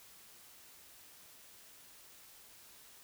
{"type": "silence", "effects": ["white hiss -58 dBFS RMS until 3.03 s"]}